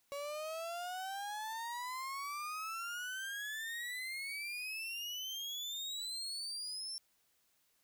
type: exponential sweep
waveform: 35% pulse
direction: up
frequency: 560 to 5430 Hz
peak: -38 dBFS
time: 0.12-6.98 s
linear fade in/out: 0 ms
effects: white hiss -75 dBFS RMS until 7.83 s